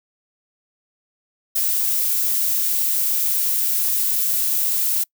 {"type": "noise", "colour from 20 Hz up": "violet", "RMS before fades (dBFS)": -20, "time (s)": [1.55, 5.04], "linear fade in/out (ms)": 10, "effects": ["noise-tail reverb RT60 0.1 s tail -26 dB re dry"]}